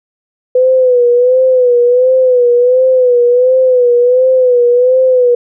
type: tone with vibrato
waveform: sine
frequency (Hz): 499.8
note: B4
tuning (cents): +21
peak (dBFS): -5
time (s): 0.55-5.35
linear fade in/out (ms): 5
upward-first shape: sine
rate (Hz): 1.4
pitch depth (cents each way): 66
effects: none